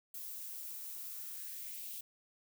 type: noise with high-pass filter sweep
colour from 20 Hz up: violet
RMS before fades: -45 dBFS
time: 0.14-2.01 s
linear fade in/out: 5 ms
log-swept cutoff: 350 to 3000 Hz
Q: 2.3
effects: none